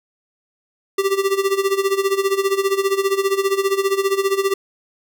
square tone with tremolo, 391.5 Hz, G4, 2 cents flat, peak -14 dBFS, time 0.98-4.54 s, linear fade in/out 5 ms, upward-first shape sine, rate 15 Hz, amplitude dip 80%, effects none

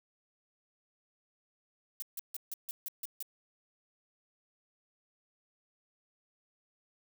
violet noise bursts, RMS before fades -39 dBFS, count 8, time 2-3.226 s, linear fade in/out 0 ms, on 22 ms, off 150 ms, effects none

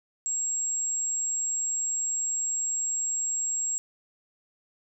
sine tone, 7590 Hz, A#8, 30 cents sharp, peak -26 dBFS, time 0.26-3.78 s, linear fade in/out 0 ms, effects none

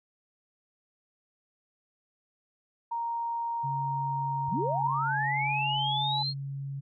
sine tone with pitch glide, 932.3 to 850 Hz, A#5 to G#5, 0 to +40 cents, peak -29 dBFS, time 2.91-6.23 s, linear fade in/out 10 ms, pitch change -160 cents, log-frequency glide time 5.01-5.17 s
sine tone, 138.3 Hz, C#3, 4 cents flat, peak -33 dBFS, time 3.63-6.81 s, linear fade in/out 20 ms
sine linear sweep, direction up, 57.3 to 4300 Hz, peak -29 dBFS, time 4.47-6.34 s, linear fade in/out 50 ms
effects none

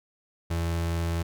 35% pulse tone, 84 Hz, E2, 33 cents sharp, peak -24 dBFS, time 0.5-1.23 s, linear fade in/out 10 ms, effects none

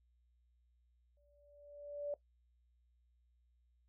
sine tone with exponential growth, 580 Hz, D5, 22 cents flat, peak -35 dBFS, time 1.17-2.14 s, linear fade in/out 2 ms, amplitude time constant 210 ms, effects noise-tail reverb RT60 0.1 s tail -17 dB re dry + added 60 Hz sine -70 dBFS peak until 3.88 s

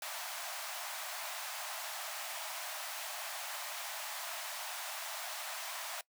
pink high-pass noise, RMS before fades -42 dBFS, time 0.02-6.01 s, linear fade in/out 2 ms, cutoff 610 Hz, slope 96 dB/octave, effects noise-tail reverb RT60 0.1 s tail -21 dB re dry

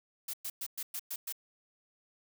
blue noise bursts, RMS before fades -38 dBFS, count 7, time 0.28-1.325 s, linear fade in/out 5 ms, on 55 ms, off 110 ms, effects none

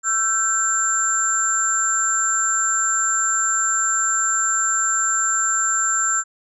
sine tone cluster, 1336 / 1555 / 7300 Hz, E6 / G6 / A#8, +23 / -14 / -37 cents, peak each -23 / -25 / -19 dBFS, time 0.03-6.24 s, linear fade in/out 50 ms, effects none

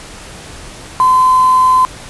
sine tone with quantisation, 1025 Hz, C6, 36 cents flat, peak -6 dBFS, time 1-1.85 s, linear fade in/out 0 ms, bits 4, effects pink hiss -32 dBFS RMS until 2.09 s + resampled to 24000 Hz

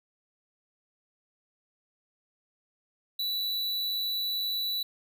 square tone, 3951 Hz, B7, in tune, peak -29 dBFS, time 3.19-4.83 s, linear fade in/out 5 ms, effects none

